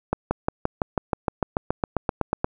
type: accelerating click train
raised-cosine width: 1 ms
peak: -7 dBFS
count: 17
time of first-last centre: 0.13-2.444 s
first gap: 180 ms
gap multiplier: 0.97
effects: none